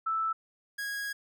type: tone pair in turn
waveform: sine / 45% pulse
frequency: 1318.5 / 1648.5 Hz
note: E6 / G#6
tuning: 0 / -13 cents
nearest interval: major third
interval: 387 cents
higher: second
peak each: -27 / -33 dBFS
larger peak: first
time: 0.06-0.33 / 0.78-1.13 s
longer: second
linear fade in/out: 10 ms
effects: none